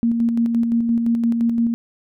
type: tone with tremolo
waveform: sine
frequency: 232.6 Hz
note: A#3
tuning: 4 cents flat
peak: -14 dBFS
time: 0.03-1.74 s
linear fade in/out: 0 ms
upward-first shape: square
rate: 5.8 Hz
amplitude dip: 35%
effects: none